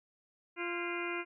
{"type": "harmonic tone with a mistuned harmonic", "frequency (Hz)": 346.9, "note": "F4", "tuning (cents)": -12, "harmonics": [1, 2, 3, 4, 5, 6, 7, 8], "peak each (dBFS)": [-38, -47, -44, -43, -47, -42, -42, -47], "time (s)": [0.56, 1.25], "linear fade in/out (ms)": 50, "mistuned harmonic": 5, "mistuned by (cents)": -110, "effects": []}